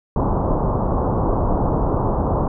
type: low-pass noise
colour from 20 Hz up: pink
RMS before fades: -19 dBFS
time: 0.16-2.48 s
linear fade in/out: 2 ms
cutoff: 1100 Hz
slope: 48 dB/octave
effects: none